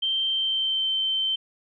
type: tone with pitch glide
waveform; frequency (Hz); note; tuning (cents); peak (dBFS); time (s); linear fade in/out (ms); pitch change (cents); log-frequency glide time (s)
sine; 3136 to 3102; G7 to G7; 0 to -19; -22; 0.02-1.36; 10; -19; 0.27-0.9
effects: none